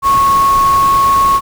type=tone in noise; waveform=sine; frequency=1100 Hz; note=C#6; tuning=14 cents flat; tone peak=-7 dBFS; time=0.02-1.41 s; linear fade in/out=50 ms; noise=pink; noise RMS=-23 dBFS; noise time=0.02-1.41 s; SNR=+13 dB; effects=none